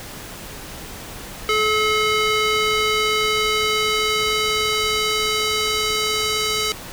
square tone with band-pass filter sweep, 430 Hz, A4, 40 cents flat, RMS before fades -20 dBFS, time 1.49-6.72 s, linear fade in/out 0 ms, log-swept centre 2300 to 4700 Hz, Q 0.84, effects pink hiss -35 dBFS RMS until 6.92 s

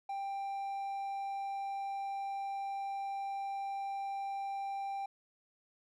triangle tone, 789 Hz, G5, 11 cents sharp, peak -34 dBFS, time 0.09-5.06 s, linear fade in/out 5 ms, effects none

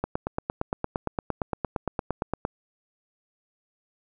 click train, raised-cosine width 1 ms, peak -12 dBFS, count 22, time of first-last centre 0.04-2.451 s, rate 8.71 Hz, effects none

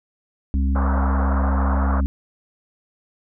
harmonic tone, 67.8 Hz, C#2, 38 cents flat, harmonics 1 / 3 / 4, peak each -17 / -27 / -29 dBFS, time 0.54-2.06 s, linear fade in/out 0 ms
white band-pass noise, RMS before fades -28 dBFS, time 0.75-2.01 s, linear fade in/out 10 ms, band 470 to 1400 Hz, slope 48 dB/octave
effects none

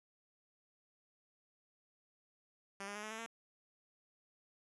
5% pulse tone with pitch steps, 197.7 / 203.5 / 209.5 / 215.6 / 221.9 / 228.4 Hz, G3 / G#3 / G#3 / A3 / A3 / A#3, +15 / -35 / +15 / -35 / +15 / -35 cents, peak -32 dBFS, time 2.8-3.262 s, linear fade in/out 2 ms, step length 77 ms, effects resampled to 24000 Hz

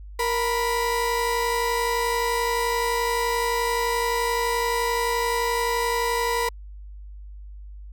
30% pulse tone pair together, 468.1 / 987.8 Hz, A#4 / B5, +7 / 0 cents, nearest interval octave + minor second, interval 1293 cents, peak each -22 dBFS, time 0.19-6.49 s, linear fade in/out 5 ms, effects added 50 Hz sine -37 dBFS peak until 7.92 s

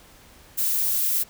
violet noise, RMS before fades -23 dBFS, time 0.57-1.24 s, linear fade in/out 20 ms, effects pink hiss -51 dBFS RMS until 1.29 s

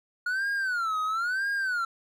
triangle tone with vibrato, 1430 Hz, F6, 41 cents sharp, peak -24 dBFS, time 0.26-1.85 s, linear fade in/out 5 ms, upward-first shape sine, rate 1 Hz, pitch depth 220 cents each way, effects none

